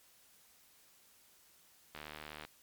click train, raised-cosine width 0.3 ms, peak -29 dBFS, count 39, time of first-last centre 1.95-2.45 s, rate 76 Hz, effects white hiss -65 dBFS RMS until 2.62 s + MP3 96 kbps

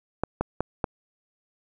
clicks, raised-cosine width 1 ms, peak -10 dBFS, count 4, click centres 0.236 / 0.41 / 0.606 / 0.842 s, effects none

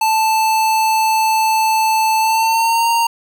square tone with pitch glide, 880 to 925.9 Hz, A5 to A#5, 0 to -12 cents, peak -13 dBFS, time 0.01-3.07 s, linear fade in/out 5 ms, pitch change +88 cents, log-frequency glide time 2.19-2.87 s, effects none

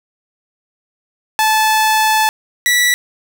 sawtooth tone pair in turn, 870 / 1953.1 Hz, A5 / B6, -20 / -20 cents, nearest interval octave + major second, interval 1400 cents, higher second, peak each -7 dBFS, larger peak neither, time 1.39-2.29 / 2.66-2.94 s, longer first, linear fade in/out 0 ms, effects none

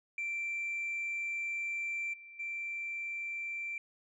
sine tone with level steps, 2349 Hz, D7, in tune, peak -32 / -49 / -35 dBFS, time 0.18-3.78 s, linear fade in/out 2 ms, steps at 2.13 / 2.39 s, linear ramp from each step 10 ms, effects tanh soft clip ceiling -31 dBFS

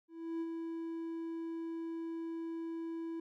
triangle tone with ADSR envelope, 330 Hz, E4, 2 cents sharp, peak -32 dBFS, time 0.08-3.2 s, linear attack 330 ms, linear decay 44 ms, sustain -4 dB, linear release 4 ms, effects none

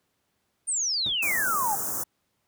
sine exponential sweep, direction down, 9100 to 767 Hz, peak -24 dBFS, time 0.67-1.76 s, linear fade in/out 20 ms
brown noise with exponential decay, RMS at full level -29 dBFS, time 1.06-1.21 s, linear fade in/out 2 ms, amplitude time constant 31 ms
white band-stop noise, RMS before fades -30 dBFS, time 1.22-2.04 s, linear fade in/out 10 ms, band 1500 to 6000 Hz, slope 48 dB/octave
effects pink hiss -74 dBFS RMS until 2.47 s + high-pass 80 Hz 12 dB/octave

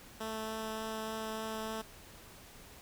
10% pulse tone with vibrato, 220 Hz, A3, in tune, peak -29 dBFS, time 0.2-1.82 s, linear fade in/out 10 ms, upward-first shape triangle, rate 3.4 Hz, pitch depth 8 cents each way, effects pink hiss -54 dBFS RMS until 2.81 s

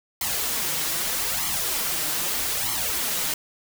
white noise with flanger, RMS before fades -26 dBFS, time 0.21-3.34 s, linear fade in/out 2 ms, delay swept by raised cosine 0.94 to 6.54 ms, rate 0.8 Hz, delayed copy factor +0.7, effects none

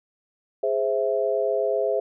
sine chord, Ab augmented, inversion none, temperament equal, 415.3 / 523.3 / 659.3 Hz, Ab4 / C5 / E5, 0 / 0 / 0 cents, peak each -25 dBFS, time 0.63-2 s, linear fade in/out 5 ms, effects none

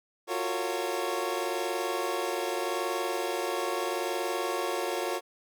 25% pulse chord, Gb major seventh, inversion third, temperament equal with one note detuned, 349.2 / 370 / 456.3 / 554.4 Hz, F4 / Gb4 / Bb4 / Db5, 0 / 0 / -37 / 0 cents, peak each -31 dBFS, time 0.27-5.21 s, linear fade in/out 50 ms, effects none

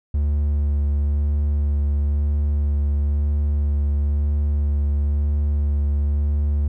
triangle tone with vibrato, 72.6 Hz, D2, 19 cents flat, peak -15 dBFS, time 0.14-6.68 s, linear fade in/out 5 ms, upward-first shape sine, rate 1 Hz, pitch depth 14 cents each way, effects none

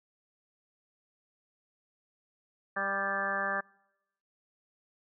harmonic tone with a mistuned harmonic, 197.3 Hz, G3, 11 cents sharp, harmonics 1 / 2 / 3 / 4 / 5 / 6 / 7 / 8 / 9, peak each -44 / -46 / -38 / -39 / -45 / -35 / -44 / -35 / -35 dBFS, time 2.76-3.61 s, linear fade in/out 10 ms, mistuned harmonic 9, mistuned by -32 cents, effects noise-tail reverb RT60 0.9 s tail -26 dB re dry

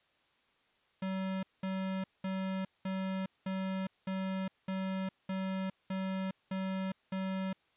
square tone bursts, 190 Hz, F#3, 46 cents sharp, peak -34 dBFS, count 11, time 1.02-7.53 s, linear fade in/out 5 ms, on 410 ms, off 200 ms, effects white hiss -71 dBFS RMS until 7.76 s + resampled to 8000 Hz

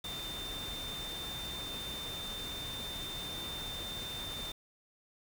sine tone in noise, 3593 Hz, A7, 36 cents sharp, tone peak -40 dBFS, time 0.04-4.52 s, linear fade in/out 5 ms, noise pink, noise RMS -44 dBFS, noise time 0.04-4.52 s, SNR +1 dB, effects none

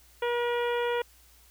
harmonic tone, 479.2 Hz, A#4, 48 cents sharp, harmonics 1 / 2 / 3 / 4 / 5 / 6 / 7, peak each -27 / -33 / -37 / -39 / -41 / -43 / -44 dBFS, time 0.22-1.02 s, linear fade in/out 5 ms, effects added 60 Hz sine -59 dBFS peak until 1.5 s + white hiss -59 dBFS RMS until 1.5 s

